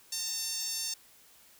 sawtooth tone with high-pass filter, 903 Hz, A5, 45 cents sharp, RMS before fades -35 dBFS, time 0.12-0.94 s, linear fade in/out 5 ms, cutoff 5600 Hz, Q 2.3, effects white hiss -59 dBFS RMS until 1.59 s

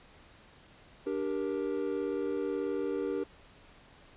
triangle chord, G minor, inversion second, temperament just, 294 / 392 / 470.4 Hz, D4 / G4 / Bb4, +2 / 0 / +16 cents, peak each -34 / -32 / -33 dBFS, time 1.06-3.24 s, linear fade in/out 10 ms, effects pink hiss -57 dBFS RMS until 4.16 s + resampled to 8000 Hz

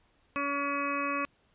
harmonic tone, 283.2 Hz, C#4, 37 cents sharp, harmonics 1 / 2 / 4 / 5 / 6 / 7 / 8 / 9, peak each -36 / -38 / -32 / -41 / -43 / -44 / -44 / -36 dBFS, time 0.36-1.25 s, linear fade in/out 0 ms, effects pink hiss -68 dBFS RMS until 1.54 s + resampled to 8000 Hz

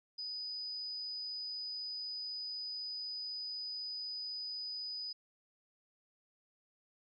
sine tone, 4978 Hz, D#8, in tune, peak -39 dBFS, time 0.18-5.13 s, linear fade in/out 10 ms, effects none

